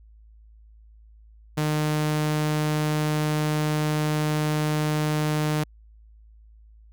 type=tone; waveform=sawtooth; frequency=152.2 Hz; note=D#3; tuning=38 cents flat; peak=-18 dBFS; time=1.57-5.64 s; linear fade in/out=10 ms; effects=added 54 Hz sine -48 dBFS peak until 6.92 s